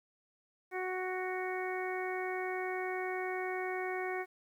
harmonic tone, 370 Hz, F#4, in tune, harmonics 1 / 2 / 3 / 4 / 5 / 6, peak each -37 / -40 / -46 / -46 / -43 / -43 dBFS, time 0.71-4.26 s, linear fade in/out 50 ms, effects 11-bit

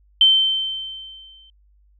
sine tone with exponential decay, 3100 Hz, G7, 20 cents flat, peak -8 dBFS, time 0.21-1.5 s, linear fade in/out 2 ms, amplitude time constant 280 ms, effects added 50 Hz sine -53 dBFS peak until 1.99 s

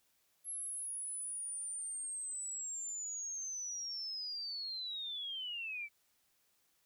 sine linear sweep, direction down, 11175 to 2274 Hz, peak -39 dBFS, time 0.44-5.89 s, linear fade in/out 50 ms, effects white hiss -75 dBFS RMS until 6.85 s

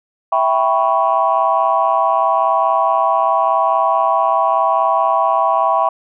sine chord, C# half-diminished seventh, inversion first, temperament equal, 659.3 / 784 / 987.8 / 1108.7 Hz, E5 / G5 / B5 / C#6, 0 / 0 / 0 / 0 cents, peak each -17 dBFS, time 0.32-5.89 s, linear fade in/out 5 ms, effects tanh soft clip ceiling -2 dBFS

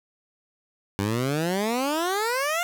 15% pulse exponential sweep, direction up, 96 to 715 Hz, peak -17 dBFS, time 0.99-2.63 s, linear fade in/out 0 ms, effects none

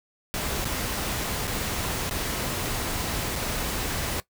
pink noise with dropouts, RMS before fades -29 dBFS, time 0.34-4.2 s, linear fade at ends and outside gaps 0 ms, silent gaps 0.645-0.653 / 1.471-1.477 / 2.095-2.11 / 3.356-3.36 s, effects noise-tail reverb RT60 0.1 s tail -18 dB re dry

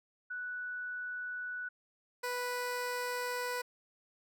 sine / 15% pulse tone pair in turn, 1480 / 492.9 Hz, F#6 / B4, 0 / -3 cents, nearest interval octave + perfect fifth, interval 1903 cents, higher first, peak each -37 / -28 dBFS, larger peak second, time 0.3-1.69 / 2.23-3.62 s, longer neither, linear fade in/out 10 ms, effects none

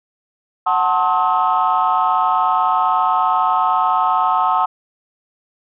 sine chord, F# diminished seventh, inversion none, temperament just, 740 / 888 / 1065.6 / 1278.7 Hz, F#5 / A5 / C6 / Eb6, 0 / +16 / +31 / +47 cents, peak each -18 dBFS, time 0.66-4.66 s, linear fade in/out 10 ms, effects tanh soft clip ceiling -6 dBFS

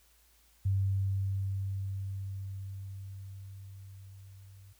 sine tone with level ramp, 97.3 Hz, G2, 12 cents flat, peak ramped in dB -25 to -51 dBFS, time 0.65-4.73 s, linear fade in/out 10 ms, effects added 57 Hz sine -66 dBFS peak until 4.79 s + white hiss -66 dBFS RMS until 4.79 s

